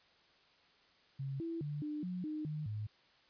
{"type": "tone with pitch steps", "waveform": "sine", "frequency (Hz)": [136.3, 332, 147.1, 299.9, 181, 306.4, 152.2, 106.2], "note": ["C#3", "E4", "D3", "D4", "F#3", "D#4", "D#3", "G#2"], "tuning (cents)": [-29, 12, 3, 36, -38, -27, -38, 39], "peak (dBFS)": -37, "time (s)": [1.19, 2.87], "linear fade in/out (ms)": 10, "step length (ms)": 210, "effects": ["white hiss -67 dBFS RMS until 3.29 s", "resampled to 11025 Hz"]}